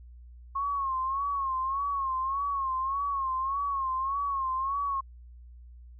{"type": "tone with vibrato", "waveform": "sine", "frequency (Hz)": 1087, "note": "C#6", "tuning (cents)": -34, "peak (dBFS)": -27, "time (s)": [0.55, 5.01], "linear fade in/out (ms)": 10, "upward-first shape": "sine", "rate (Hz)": 1.7, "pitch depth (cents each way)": 77, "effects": ["added 60 Hz sine -46 dBFS peak until 5.99 s"]}